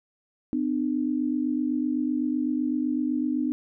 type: tone pair together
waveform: sine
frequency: 253.2 / 301.1 Hz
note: B3 / D4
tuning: +43 / +43 cents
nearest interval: minor third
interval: 300 cents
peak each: -26 dBFS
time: 0.53-3.52 s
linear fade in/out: 0 ms
effects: none